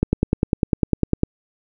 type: click train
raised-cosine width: 3 ms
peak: -3 dBFS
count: 13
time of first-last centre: 0.03-1.234 s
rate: 9.97 Hz
effects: none